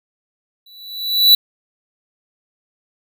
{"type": "tone with exponential growth", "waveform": "square", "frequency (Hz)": 3951, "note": "B7", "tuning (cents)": 0, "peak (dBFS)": -5, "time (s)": [0.66, 1.35], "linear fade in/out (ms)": 5, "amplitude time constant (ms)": 150, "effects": []}